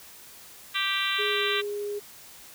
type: harmonic tone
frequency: 392 Hz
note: G4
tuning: in tune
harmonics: 3 / 4 / 5 / 6 / 7 / 8 / 9 / 10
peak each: -33 / -33 / -33 / -33 / -33 / -33 / -33 / -33 dBFS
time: 0.74-1.62 s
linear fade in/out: 20 ms
type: tone with pitch glide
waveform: sine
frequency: 415.3 to 411 Hz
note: G#4 to G#4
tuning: 0 to -18 cents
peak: -29 dBFS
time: 1.18-2 s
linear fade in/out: 20 ms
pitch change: -18 cents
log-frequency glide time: 1.31-1.38 s
effects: white hiss -48 dBFS RMS until 2.54 s